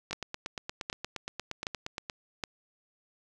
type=two click trains; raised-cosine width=0.2 ms; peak=-15 / -18 dBFS; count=4 / 18; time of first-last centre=0.13-2.438 / 0.11-2.098 s; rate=1.3 / 8.55 Hz; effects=none